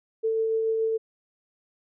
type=tone with tremolo; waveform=sine; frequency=445.8 Hz; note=A4; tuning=23 cents sharp; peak=-21 dBFS; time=0.23-0.98 s; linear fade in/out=20 ms; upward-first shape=triangle; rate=7 Hz; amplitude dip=25%; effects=none